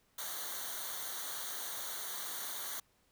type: noise with comb filter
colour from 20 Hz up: white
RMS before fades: -41 dBFS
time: 0.18-2.8 s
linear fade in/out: 5 ms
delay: 0.39 ms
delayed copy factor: -0.8
effects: pink hiss -72 dBFS RMS until 3.11 s